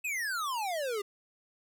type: exponential sweep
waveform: square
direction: down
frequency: 2623 to 392 Hz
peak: -32 dBFS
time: 0.04-1.02 s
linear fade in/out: 10 ms
effects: none